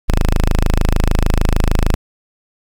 sawtooth tone, 26.61 Hz, G#0, 43 cents sharp, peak -7 dBFS, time 0.08-1.95 s, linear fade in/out 10 ms, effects 8-bit

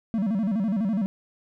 triangle tone with vibrato, 207.7 Hz, G#3, in tune, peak -20 dBFS, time 0.14-1.06 s, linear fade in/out 0 ms, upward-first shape square, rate 12 Hz, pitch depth 150 cents each way, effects none

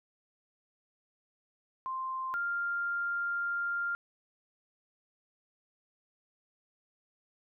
sine tone pair in turn, 1046.5 / 1396.9 Hz, C6 / F6, 0 / 0 cents, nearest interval perfect fourth, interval 500 cents, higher second, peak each -33 / -30 dBFS, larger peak second, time 1.86-2.34 / 2.34-3.95 s, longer second, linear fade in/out 0 ms, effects none

